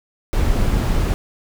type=noise; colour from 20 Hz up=brown; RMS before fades=-17 dBFS; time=0.33-1.14 s; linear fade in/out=0 ms; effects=none

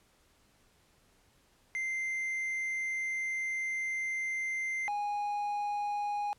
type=tone pair in turn; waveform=triangle; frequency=2085 / 824.3 Hz; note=C7 / G#5; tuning=-7 / -13 cents; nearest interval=octave + major third; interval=1606 cents; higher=first; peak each=-30 / -29 dBFS; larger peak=second; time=1.75-4.88 / 4.88-6.33 s; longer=first; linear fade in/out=0 ms; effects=pink hiss -67 dBFS RMS until 6.38 s + low-pass 12000 Hz 12 dB/octave

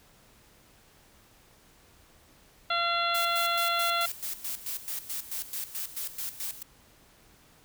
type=harmonic tone; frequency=685 Hz; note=F5; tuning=34 cents flat; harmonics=1 / 2 / 3 / 4 / 5 / 6; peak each=-32 / -28 / -36 / -35 / -33 / -36 dBFS; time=2.7-4.06 s; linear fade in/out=5 ms
type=noise with tremolo; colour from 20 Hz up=blue; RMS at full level=-34 dBFS; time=3.14-6.63 s; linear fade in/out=10 ms; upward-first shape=square; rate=4.6 Hz; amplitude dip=75%
effects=pink hiss -59 dBFS RMS until 7.64 s

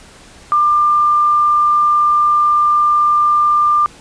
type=tone; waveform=sine; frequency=1194 Hz; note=D6; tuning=28 cents sharp; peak=-9 dBFS; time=0.52-3.86 s; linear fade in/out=0 ms; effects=pink hiss -41 dBFS RMS until 4 s + resampled to 22050 Hz

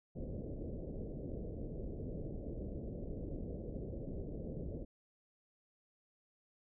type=low-pass noise; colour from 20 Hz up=pink; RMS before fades=-43 dBFS; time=0.15-4.85 s; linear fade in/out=10 ms; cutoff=570 Hz; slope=48 dB/octave; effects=none

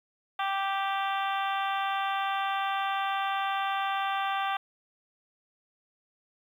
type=harmonic tone; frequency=391.4 Hz; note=G4; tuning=3 cents flat; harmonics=2 / 3 / 4 / 5 / 6 / 7 / 8 / 9; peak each=-30 / -32 / -36 / -41 / -44 / -41 / -43 / -42 dBFS; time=0.39-4.57 s; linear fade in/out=5 ms; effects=10-bit

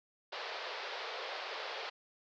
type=band-pass noise; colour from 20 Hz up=pink; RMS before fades=-42 dBFS; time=0.32-1.9 s; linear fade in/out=10 ms; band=430 to 4900 Hz; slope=48 dB/octave; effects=none

